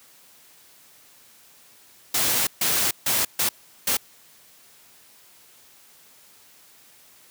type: noise bursts at uneven times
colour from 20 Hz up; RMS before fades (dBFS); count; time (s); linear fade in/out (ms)
white; -22; 5; 2.14-2.47 / 2.61-2.91 / 3.06-3.25 / 3.39-3.49 / 3.87-3.97; 5
effects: white hiss -53 dBFS RMS until 7.3 s + high-pass 80 Hz 12 dB/octave